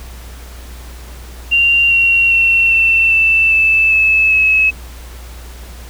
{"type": "tone with pitch steps", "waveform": "sine", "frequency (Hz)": [2773, 2744, 2716, 2688, 2660, 2633, 2605, 2578], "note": ["F7", "F7", "F7", "E7", "E7", "E7", "E7", "E7"], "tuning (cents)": [-13, -31, -49, 33, 15, -3, -21, -39], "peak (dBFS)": -8, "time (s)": [1.51, 4.71], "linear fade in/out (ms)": 20, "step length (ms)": 400, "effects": ["added 60 Hz sine -30 dBFS peak until 5.89 s", "pink hiss -38 dBFS RMS until 5.89 s"]}